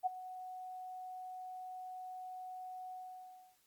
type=tone with ADSR envelope; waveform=sine; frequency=740 Hz; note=F#5; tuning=in tune; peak=-28 dBFS; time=0.03-3.57 s; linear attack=33 ms; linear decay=16 ms; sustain=-16 dB; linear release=650 ms; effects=white hiss -73 dBFS RMS until 3.66 s + Opus 32 kbps